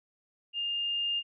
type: tone with level ramp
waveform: sine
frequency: 2815 Hz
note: F7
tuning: 13 cents sharp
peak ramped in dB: -30 to -27 dBFS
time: 0.53-1.23 s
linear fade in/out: 50 ms
effects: none